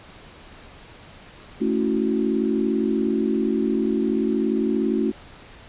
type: chord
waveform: sine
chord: F# minor seventh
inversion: first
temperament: equal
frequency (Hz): 220 / 277.2 / 329.6 / 370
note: A3 / C#4 / E4 / F#4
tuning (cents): 0 / 0 / 0 / 0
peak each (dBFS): -23 / -25 / -26 / -25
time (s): 1.6-5.12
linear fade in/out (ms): 20
effects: pink hiss -45 dBFS RMS until 5.68 s + resampled to 8000 Hz